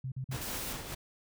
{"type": "tone bursts", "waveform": "sine", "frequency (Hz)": 130.8, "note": "C3", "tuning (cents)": 0, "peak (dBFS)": -34, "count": 3, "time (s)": [0.04, 0.367], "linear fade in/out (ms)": 5, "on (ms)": 79, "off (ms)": 45}
{"type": "noise with tremolo", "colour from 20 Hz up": "pink", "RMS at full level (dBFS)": -39, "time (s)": [0.31, 0.95], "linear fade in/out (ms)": 10, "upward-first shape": "triangle", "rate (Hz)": 5.2, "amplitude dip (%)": 50}
{"type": "noise", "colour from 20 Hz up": "white", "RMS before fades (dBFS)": -40, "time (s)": [0.41, 0.73], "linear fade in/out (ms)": 5}
{"effects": []}